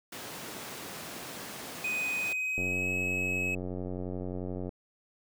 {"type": "high-pass noise", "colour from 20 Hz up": "pink", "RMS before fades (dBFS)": -42, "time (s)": [0.12, 2.33], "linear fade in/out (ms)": 5, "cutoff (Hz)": 180, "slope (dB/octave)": 12}
{"type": "tone with pitch glide", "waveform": "triangle", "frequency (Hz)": [2500, 2564], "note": ["D#7", "E7"], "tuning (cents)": [8, -49], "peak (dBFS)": -28, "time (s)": [1.84, 3.55], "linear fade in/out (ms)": 5, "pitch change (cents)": 43, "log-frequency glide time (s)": [2.19, 2.92]}
{"type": "click train", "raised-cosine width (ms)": 2, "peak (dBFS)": -24, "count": 194, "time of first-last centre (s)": [2.58, 4.692], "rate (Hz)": 91.4}
{"effects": []}